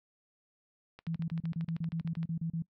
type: click train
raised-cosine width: 0.3 ms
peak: -33 dBFS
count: 17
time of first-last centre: 0.99-2.23 s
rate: 12.9 Hz
type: tone bursts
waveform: sine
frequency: 164.81 Hz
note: E3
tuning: in tune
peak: -31 dBFS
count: 13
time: 1.07-2.623 s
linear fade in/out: 5 ms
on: 89 ms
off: 33 ms
effects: noise-tail reverb RT60 0.1 s tail -22 dB re dry